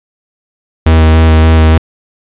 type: tone with vibrato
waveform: 45% pulse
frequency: 79.8 Hz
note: D#2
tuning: 44 cents sharp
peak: -3 dBFS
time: 0.86-1.78 s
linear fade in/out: 5 ms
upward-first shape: square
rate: 3.5 Hz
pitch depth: 11 cents each way
effects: resampled to 8000 Hz + 7-bit